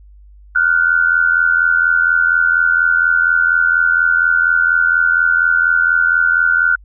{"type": "tone pair together", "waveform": "sine", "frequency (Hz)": [1415.8, 1500], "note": ["F6", "F#6"], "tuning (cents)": [23, 23], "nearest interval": "minor second", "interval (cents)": 100, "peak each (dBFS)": -13, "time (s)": [0.55, 6.76], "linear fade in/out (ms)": 10, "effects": ["added 50 Hz sine -39 dBFS peak until 6.84 s"]}